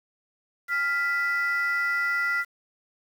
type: tone pair together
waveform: sine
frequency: 1397 / 1981.9 Hz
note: F6 / B6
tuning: 0 / +6 cents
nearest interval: tritone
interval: 606 cents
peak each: -24 dBFS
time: 0.68-2.45 s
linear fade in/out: 50 ms
effects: tanh soft clip ceiling -19 dBFS + 8-bit